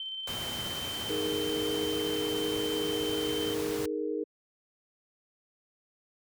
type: tone with tremolo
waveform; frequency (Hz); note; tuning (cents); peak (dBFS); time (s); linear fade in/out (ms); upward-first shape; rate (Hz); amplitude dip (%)
sine; 3097; G7; -22; -34; 0-3.54; 2; square; 17; 25
type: noise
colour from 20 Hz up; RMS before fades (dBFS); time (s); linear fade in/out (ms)
pink; -38; 0.27-3.86; 5
type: chord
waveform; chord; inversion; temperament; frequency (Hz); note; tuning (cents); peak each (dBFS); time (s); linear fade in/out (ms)
sine; D# suspended fourth; none; equal; 311.1 / 415.3 / 466.2; D#4 / G#4 / A#4; 0 / 0 / 0; -34; 1.09-4.24; 10
effects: high-pass 80 Hz 12 dB/octave